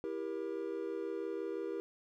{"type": "chord", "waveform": "triangle", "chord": "E diminished", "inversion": "none", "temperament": "just", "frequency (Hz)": [329.6, 395.6, 474.7], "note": ["E4", "G4", "Bb4"], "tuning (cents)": [0, 16, 31], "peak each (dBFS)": [-40, -38, -39], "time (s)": [0.04, 1.8], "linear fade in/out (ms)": 0, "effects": []}